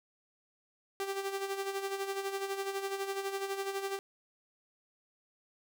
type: tone with tremolo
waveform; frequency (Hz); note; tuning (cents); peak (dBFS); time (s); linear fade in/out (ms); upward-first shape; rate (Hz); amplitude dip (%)
sawtooth; 392; G4; 0; -28; 1-3.99; 0; sine; 12; 60
effects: none